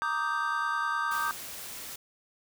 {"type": "chord", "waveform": "triangle", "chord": "Eb major seventh", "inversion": "second", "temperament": "equal", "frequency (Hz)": [932.3, 1174.7, 1244.5, 1568], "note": ["Bb5", "D6", "Eb6", "G6"], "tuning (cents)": [0, 0, 0, 0], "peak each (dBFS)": [-34, -31, -31, -30], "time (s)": [0.02, 1.31], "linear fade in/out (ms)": 0}
{"type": "noise", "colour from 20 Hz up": "white", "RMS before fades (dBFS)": -41, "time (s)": [1.11, 1.96], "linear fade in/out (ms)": 5}
{"effects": []}